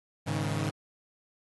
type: chord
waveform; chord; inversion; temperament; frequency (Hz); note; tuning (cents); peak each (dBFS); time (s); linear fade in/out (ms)
sawtooth; Ab suspended fourth; none; equal with one note detuned; 103.83 / 138.59 / 157.74; Ab2 / Db3 / Eb3; 0 / 0 / +24; -29; 0.26-0.71; 20
effects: AAC 32 kbps